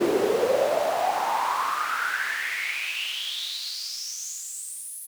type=noise with high-pass filter sweep; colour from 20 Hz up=brown; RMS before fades=-27 dBFS; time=0-5.07 s; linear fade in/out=20 ms; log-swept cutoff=360 to 11000 Hz; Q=7.2; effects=none